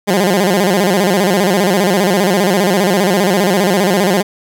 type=tone with vibrato; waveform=15% pulse; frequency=190.7 Hz; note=G3; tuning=47 cents flat; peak=-4 dBFS; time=0.07-4.23 s; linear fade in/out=20 ms; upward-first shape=square; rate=15 Hz; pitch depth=120 cents each way; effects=none